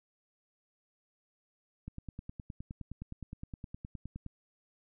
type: click train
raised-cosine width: 5 ms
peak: -29 dBFS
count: 24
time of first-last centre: 1.88-4.263 s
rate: 9.65 Hz
effects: none